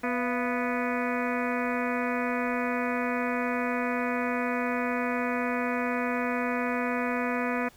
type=harmonic tone with a mistuned harmonic; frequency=246.9 Hz; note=B3; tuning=in tune; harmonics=1 / 2 / 3 / 4 / 5 / 6 / 7 / 8 / 9 / 10; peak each=-30 / -33 / -35 / -36 / -37 / -38 / -38 / -39 / -40 / -40 dBFS; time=0.03-7.69 s; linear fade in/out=10 ms; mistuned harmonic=3; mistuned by=-120 cents; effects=pink hiss -56 dBFS RMS until 7.76 s